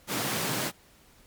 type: high-pass noise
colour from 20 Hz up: pink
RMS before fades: -30 dBFS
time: 0.07-0.72 s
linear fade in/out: 50 ms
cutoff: 110 Hz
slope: 48 dB/octave
effects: pink hiss -58 dBFS RMS until 1.26 s + MP3 96 kbps